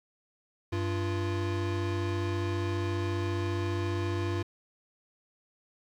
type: tone pair together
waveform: square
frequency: 97 / 345.7 Hz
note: G2 / F4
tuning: -18 / -18 cents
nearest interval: octave + minor seventh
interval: 2200 cents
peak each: -31 / -34 dBFS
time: 0.72-4.43 s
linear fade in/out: 10 ms
effects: low-pass 5000 Hz 12 dB/octave + 10-bit